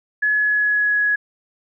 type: tone with pitch glide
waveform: sine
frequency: 1699 to 1677.5 Hz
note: G#6 to G#6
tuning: +39 to +17 cents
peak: -15 dBFS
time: 0.22-1.16 s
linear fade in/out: 10 ms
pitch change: -22 cents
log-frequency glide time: 0.34-0.97 s
effects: none